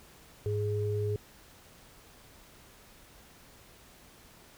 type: tone pair together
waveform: sine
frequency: 103.83 / 417.5 Hz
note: G#2 / G#4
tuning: 0 / +9 cents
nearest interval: 2 octaves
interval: 2409 cents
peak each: -30 / -32 dBFS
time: 0.46-1.16 s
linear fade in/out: 0 ms
effects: pink hiss -56 dBFS RMS until 4.57 s